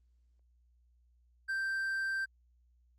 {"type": "tone", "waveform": "triangle", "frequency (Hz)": 1568, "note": "G6", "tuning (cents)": 0, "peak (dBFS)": -30, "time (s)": [1.48, 2.26], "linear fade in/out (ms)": 20, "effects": ["added 60 Hz sine -65 dBFS peak until 2.98 s", "Opus 32 kbps"]}